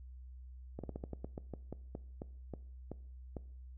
slowing click train, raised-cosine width 2 ms, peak -28 dBFS, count 15, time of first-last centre 0.79-3.368 s, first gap 47 ms, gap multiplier 1.19, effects noise-tail reverb RT60 0.6 s tail -20 dB re dry + added 63 Hz sine -48 dBFS peak until 3.77 s

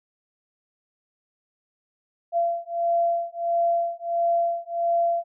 sine beating tone pair, 682 / 683.5 Hz, F5 / F5, -41 / -37 cents, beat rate 1.5 Hz, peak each -24 dBFS, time 2.32-5.24 s, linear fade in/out 50 ms, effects none

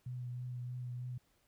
sine tone with vibrato, 124 Hz, B2, 7 cents sharp, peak -39 dBFS, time 0.06-1.18 s, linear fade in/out 5 ms, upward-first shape triangle, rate 3.2 Hz, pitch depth 22 cents each way, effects pink hiss -74 dBFS RMS until 1.47 s

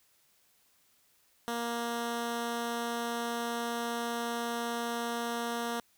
10% pulse tone, 234.9 Hz, A#3, 13 cents sharp, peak -24 dBFS, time 1.48-5.8 s, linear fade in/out 0 ms, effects white hiss -68 dBFS RMS until 5.97 s

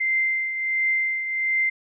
sine tone with tremolo, 2085 Hz, C7, 7 cents flat, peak -18 dBFS, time 0-1.7 s, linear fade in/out 10 ms, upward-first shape triangle, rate 1.4 Hz, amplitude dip 60%, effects none

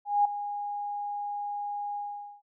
sine tone with ADSR envelope, 820 Hz, G#5, 22 cents flat, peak -18 dBFS, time 0.05-2.42 s, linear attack 200 ms, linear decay 6 ms, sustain -13 dB, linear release 460 ms, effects none

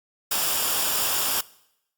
white noise with comb filter, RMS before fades -24 dBFS, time 0.31-1.41 s, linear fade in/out 5 ms, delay 0.48 ms, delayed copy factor -0.55, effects noise-tail reverb RT60 0.8 s tail -21 dB re dry + Opus 48 kbps

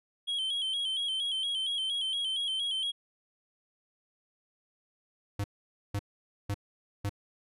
triangle tone with vibrato, 3198 Hz, G7, 34 cents sharp, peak -28 dBFS, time 0.27-2.92 s, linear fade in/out 20 ms, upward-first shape square, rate 4.3 Hz, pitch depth 57 cents each way
square tone bursts, 101.3 Hz, G#2, 43 cents flat, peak -30 dBFS, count 4, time 5.39-7.094 s, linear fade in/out 5 ms, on 51 ms, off 500 ms
effects resampled to 32000 Hz

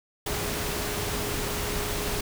sine tone in noise, 415.3 Hz, G#4, in tune, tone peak -36 dBFS, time 0.26-2.21 s, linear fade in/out 5 ms, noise pink, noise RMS -30 dBFS, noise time 0.26-2.21 s, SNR -9 dB, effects none

